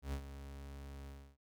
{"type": "tone with ADSR envelope", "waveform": "40% pulse", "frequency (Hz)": 69.3, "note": "C#2", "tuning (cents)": 0, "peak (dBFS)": -35, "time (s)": [0.02, 1.37], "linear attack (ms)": 110, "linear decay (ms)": 76, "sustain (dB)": -11, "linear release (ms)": 300, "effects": []}